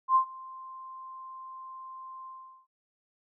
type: tone with ADSR envelope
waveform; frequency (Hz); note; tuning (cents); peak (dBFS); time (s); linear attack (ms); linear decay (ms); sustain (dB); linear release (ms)
sine; 1047; C6; +1; -17; 0.08-2.67; 74; 94; -24; 400
effects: none